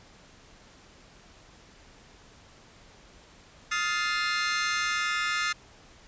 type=chord; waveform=sawtooth; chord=F dominant seventh; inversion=third; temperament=just; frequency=1257.2 / 1396.9 / 1746.1 / 2095 Hz; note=Eb6 / F6 / A6 / C7; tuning=+18 / 0 / -14 / +2 cents; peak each=-28 dBFS; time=3.71-5.53 s; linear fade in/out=10 ms; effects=pink hiss -54 dBFS RMS until 6.07 s + resampled to 16000 Hz